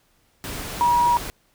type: tone in noise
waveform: sine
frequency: 958 Hz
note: A#5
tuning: 47 cents sharp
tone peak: -15 dBFS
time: 0.81-1.17 s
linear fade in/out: 0 ms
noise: pink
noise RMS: -32 dBFS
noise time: 0.44-1.3 s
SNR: +14 dB
effects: pink hiss -63 dBFS RMS until 1.54 s